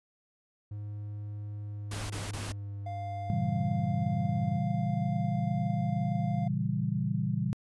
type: tone with pitch glide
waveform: triangle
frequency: 103.83 to 99.43 Hz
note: G#2 to G2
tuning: 0 to +25 cents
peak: -34 dBFS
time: 0.71-4.58 s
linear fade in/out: 5 ms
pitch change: -75 cents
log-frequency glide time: 1.61-3.33 s
type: noise bursts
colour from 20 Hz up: pink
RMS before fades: -39 dBFS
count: 3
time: 1.91-2.522 s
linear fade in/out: 5 ms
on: 190 ms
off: 21 ms
type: tone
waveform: triangle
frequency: 698.5 Hz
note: F5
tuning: in tune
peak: -35 dBFS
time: 2.86-6.48 s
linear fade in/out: 5 ms
type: chord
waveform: sine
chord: A# diminished seventh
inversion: none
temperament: equal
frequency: 116.54 / 138.59 / 164.81 / 196 Hz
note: A#2 / C#3 / E3 / G3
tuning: 0 / 0 / 0 / 0 cents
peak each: -33 dBFS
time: 3.3-7.53 s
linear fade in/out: 0 ms
effects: resampled to 24000 Hz